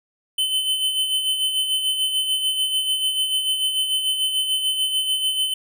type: tone with tremolo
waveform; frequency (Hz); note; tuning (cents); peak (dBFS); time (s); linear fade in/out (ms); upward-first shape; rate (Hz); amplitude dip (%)
square; 3048; G7; -49; -18; 0.38-5.54; 5; sine; 6.8; 50
effects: none